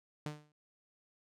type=tone with exponential decay; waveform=sawtooth; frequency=149.9 Hz; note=D3; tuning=36 cents sharp; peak=-31 dBFS; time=0.26-0.52 s; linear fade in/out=2 ms; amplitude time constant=55 ms; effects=low-pass 9000 Hz 12 dB/octave